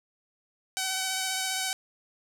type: tone with vibrato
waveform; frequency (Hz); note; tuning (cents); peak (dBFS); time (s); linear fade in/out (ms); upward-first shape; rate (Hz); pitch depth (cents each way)
5% pulse; 758; F#5; +42; -16; 0.77-1.73; 0; sine; 15; 16
effects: none